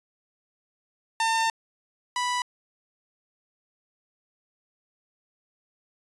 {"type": "tone pair in turn", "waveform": "sawtooth", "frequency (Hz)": [902, 986.5], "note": ["A5", "B5"], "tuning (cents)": [43, -2], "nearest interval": "major second", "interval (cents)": 155, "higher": "second", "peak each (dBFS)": [-18, -21], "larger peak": "first", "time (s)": [[1.2, 1.5], [2.16, 2.42]], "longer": "first", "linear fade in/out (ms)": 2, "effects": ["resampled to 22050 Hz"]}